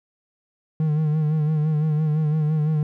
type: tone with vibrato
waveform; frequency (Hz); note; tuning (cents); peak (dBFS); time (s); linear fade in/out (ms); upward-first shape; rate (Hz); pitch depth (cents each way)
triangle; 153.7; D#3; -21; -16; 0.8-2.83; 2; sine; 5.9; 49
effects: none